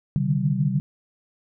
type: tone cluster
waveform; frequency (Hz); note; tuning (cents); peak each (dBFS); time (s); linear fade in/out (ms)
sine; 132.7 / 146.2 / 152.5 / 192.7; C3 / D3 / D#3 / G3; +25 / -7 / -34 / -29; -25; 0.16-0.8; 0
effects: none